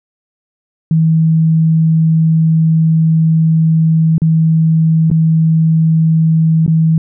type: tone with dropouts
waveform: sine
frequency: 160.9 Hz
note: E3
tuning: 42 cents flat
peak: -7 dBFS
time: 0.91-6.98 s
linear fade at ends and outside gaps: 2 ms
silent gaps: 4.181-4.218 / 5.102-5.113 / 6.664-6.678 s
effects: none